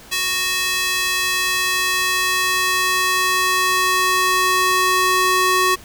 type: tone with high-pass filter sweep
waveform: square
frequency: 370 Hz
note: F#4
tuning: in tune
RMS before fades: -18 dBFS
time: 0.11-5.76 s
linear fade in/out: 20 ms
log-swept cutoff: 2500 to 780 Hz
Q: 1
effects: pink hiss -42 dBFS RMS until 5.84 s